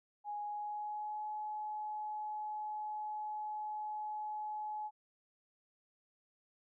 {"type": "tone with pitch glide", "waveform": "sine", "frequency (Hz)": [830.6, 849.5], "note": ["G#5", "G#5"], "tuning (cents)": [0, 39], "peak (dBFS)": -38, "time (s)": [0.24, 4.91], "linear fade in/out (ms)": 50, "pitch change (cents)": 39, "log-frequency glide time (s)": [0.42, 1.25], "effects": []}